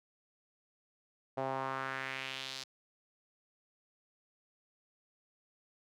sawtooth tone with band-pass filter sweep, 133.2 Hz, C3, 31 cents sharp, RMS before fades -39 dBFS, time 1.37-2.64 s, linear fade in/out 10 ms, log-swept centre 670 to 4800 Hz, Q 2.2, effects none

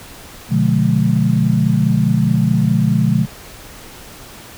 sine chord, B diminished seventh, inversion none, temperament just, 123.47 / 148.16 / 177.8 / 213.4 Hz, B2 / D3 / F3 / Ab3, 0 / +16 / +31 / +47 cents, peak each -17 dBFS, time 0.49-3.27 s, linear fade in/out 50 ms, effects pink hiss -37 dBFS RMS until 4.57 s

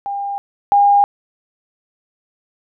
sine tone pair in turn, 802 / 809.4 Hz, G5 / G#5, +39 / -45 cents, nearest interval unison, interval 16 cents, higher second, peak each -20 / -8 dBFS, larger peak second, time 0.06-0.38 / 0.72-1.04 s, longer neither, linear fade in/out 0 ms, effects none

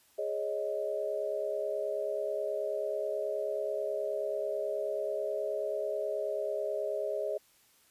sine chord, Ab suspended fourth, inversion none, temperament just, 415.3 / 553.7 / 623 Hz, Ab4 / Db5 / Eb5, 0 / -2 / +2 cents, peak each -36 / -36 / -34 dBFS, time 0.18-7.38 s, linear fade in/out 10 ms, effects white hiss -65 dBFS RMS until 7.9 s + resampled to 32000 Hz

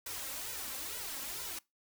white noise with flanger, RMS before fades -41 dBFS, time 0.06-1.59 s, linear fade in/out 5 ms, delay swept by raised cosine 2 to 3.8 ms, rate 2.2 Hz, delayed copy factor +0.85, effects noise-tail reverb RT60 0.2 s tail -22 dB re dry

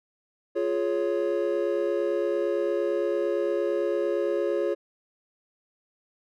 triangle chord, Db major, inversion first, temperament equal with one note detuned, 349.2 / 418 / 554.4 Hz, F4 / Ab4 / Db5, 0 / +11 / 0 cents, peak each -26 dBFS, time 0.55-4.75 s, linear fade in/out 20 ms, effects none

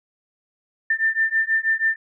sine beating tone pair, 1786 / 1792.2 Hz, A6 / A6, +25 / +31 cents, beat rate 6.2 Hz, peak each -21 dBFS, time 0.9-1.96 s, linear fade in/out 5 ms, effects none

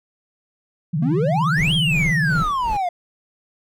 sine tone with vibrato, 155.56 Hz, D#3, in tune, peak -18 dBFS, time 0.93-2.43 s, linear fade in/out 10 ms, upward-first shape sine, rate 17 Hz, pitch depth 200 cents each way
triangle exponential two-way sweep, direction up then down, 218.9 to 3322 to 685 Hz, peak -17 dBFS, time 1.02-2.89 s, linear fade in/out 5 ms, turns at 1.74 s
brown noise with tremolo, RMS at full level -27 dBFS, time 1.56-2.77 s, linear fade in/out 5 ms, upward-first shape sine, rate 2.7 Hz, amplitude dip 90%
effects none

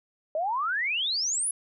sine exponential sweep, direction up, 599 to 10880 Hz, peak -25 dBFS, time 0.35-1.51 s, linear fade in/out 2 ms, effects none

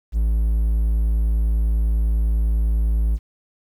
triangle tone, 55 Hz, A1, in tune, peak -14 dBFS, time 0.12-3.19 s, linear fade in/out 50 ms, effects 9-bit

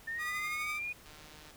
sine linear sweep, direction up, 1789 to 2474 Hz, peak -35 dBFS, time 0.07-0.93 s, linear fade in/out 10 ms
sawtooth tone with tremolo, 1224 Hz, D#6, 29 cents flat, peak -33 dBFS, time 0.18-0.8 s, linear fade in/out 50 ms, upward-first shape triangle, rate 12 Hz, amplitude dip 45%
click train, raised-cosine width 0.2 ms, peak -37 dBFS, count 69, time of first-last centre 1.06-1.507 s, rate 152 Hz
effects pink hiss -56 dBFS RMS until 1.56 s

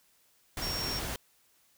sine tone in noise, 5530 Hz, F8, 18 cents flat, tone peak -34 dBFS, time 0.62-0.99 s, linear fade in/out 2 ms, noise pink, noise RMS -36 dBFS, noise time 0.57-1.16 s, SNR -1 dB, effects white hiss -67 dBFS RMS until 1.77 s

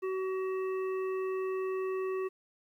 harmonic tone, 377.5 Hz, F#4, 35 cents sharp, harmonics 1 / 3 / 5 / 7, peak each -31 / -42 / -50 / -50 dBFS, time 0.02-2.29 s, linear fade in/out 20 ms, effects 11-bit

